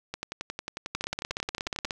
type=two click trains; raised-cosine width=0.2 ms; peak=-16 / -13 dBFS; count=20 / 17; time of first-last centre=0.14-1.852 / 0.95-1.908 s; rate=11.1 / 16.7 Hz; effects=none